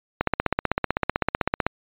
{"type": "click train", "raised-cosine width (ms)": 0.5, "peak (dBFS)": -5, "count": 24, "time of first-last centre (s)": [0.21, 1.666], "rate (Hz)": 15.8, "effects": ["resampled to 8000 Hz"]}